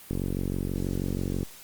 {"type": "click train", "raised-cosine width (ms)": 3, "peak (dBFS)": -16, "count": 62, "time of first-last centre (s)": [0.11, 1.43], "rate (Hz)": 46.2, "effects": ["white hiss -48 dBFS RMS until 1.63 s", "Opus 32 kbps"]}